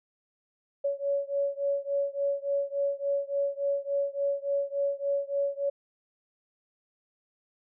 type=beating tone pair; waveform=sine; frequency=560 / 563.5 Hz; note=C#5 / C#5; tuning=+18 / +28 cents; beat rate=3.5 Hz; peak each=-29 / -30 dBFS; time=0.84-5.7 s; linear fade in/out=10 ms; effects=none